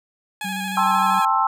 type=tone with vibrato; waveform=15% pulse; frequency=830.6 Hz; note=G#5; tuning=in tune; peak=-20 dBFS; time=0.41-1.25 s; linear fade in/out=2 ms; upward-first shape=square; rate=13 Hz; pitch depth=28 cents each way
type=tone; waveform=sine; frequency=190.9 Hz; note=G3; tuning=46 cents flat; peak=-28 dBFS; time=0.44-1.2 s; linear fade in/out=10 ms
type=chord; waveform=sine; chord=A minor seventh; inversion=third; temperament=just; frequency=792 / 880 / 1056 / 1320 Hz; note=G5 / A5 / C6 / E6; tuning=+18 / 0 / +16 / +2 cents; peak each=-23 / -21 / -21 / -21 dBFS; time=0.77-1.47 s; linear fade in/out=2 ms
effects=none